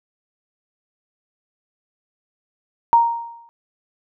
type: tone with exponential decay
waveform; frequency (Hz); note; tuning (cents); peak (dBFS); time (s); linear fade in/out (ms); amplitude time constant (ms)
sine; 932.3; A#5; 0; -7; 2.93-3.49; 0; 120
effects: none